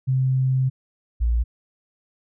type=tone pair in turn; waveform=sine; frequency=130.81 / 58.27 Hz; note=C3 / A#1; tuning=0 / 0 cents; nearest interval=octave + major second; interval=1400 cents; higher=first; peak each=-17 dBFS; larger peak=neither; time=0.07-0.7 / 1.2-1.44 s; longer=first; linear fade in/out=20 ms; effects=none